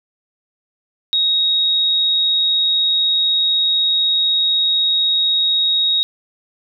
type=tone; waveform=sine; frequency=3772 Hz; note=A#7; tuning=20 cents sharp; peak=-13 dBFS; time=1.13-6.03 s; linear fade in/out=0 ms; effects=none